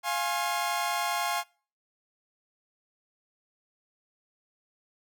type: chord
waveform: sawtooth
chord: F minor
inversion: none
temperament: equal with one note detuned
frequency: 698.5 / 830.6 / 1072.8 Hz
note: F5 / Ab5 / C6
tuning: 0 / 0 / +43 cents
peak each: -28 dBFS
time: 0.03-1.44 s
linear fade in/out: 50 ms
effects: noise-tail reverb RT60 0.4 s tail -24 dB re dry